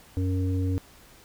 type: harmonic tone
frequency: 92.8 Hz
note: F#2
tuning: 6 cents sharp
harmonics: 1 / 3 / 5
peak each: -24 / -30 / -38 dBFS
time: 0.17-0.78 s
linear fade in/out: 0 ms
effects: pink hiss -53 dBFS RMS until 1.24 s